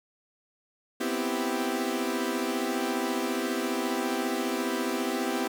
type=chord; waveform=sawtooth; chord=C major seventh; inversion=third; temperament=equal; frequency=246.9 / 261.6 / 329.6 / 392 Hz; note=B3 / C4 / E4 / G4; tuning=0 / 0 / 0 / 0 cents; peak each=-29 dBFS; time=1-5.48 s; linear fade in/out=10 ms; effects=10-bit